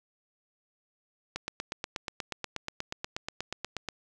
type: click train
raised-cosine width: 0.2 ms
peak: -16 dBFS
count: 22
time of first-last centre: 1.36-3.887 s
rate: 8.31 Hz
effects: none